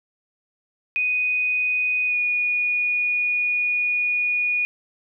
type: tone with pitch glide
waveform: sine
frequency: 2489 to 2455 Hz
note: D#7 to D#7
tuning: 0 to -24 cents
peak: -19 dBFS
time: 0.96-4.65 s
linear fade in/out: 0 ms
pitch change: -24 cents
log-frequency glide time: 2.07-2.16 s
effects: none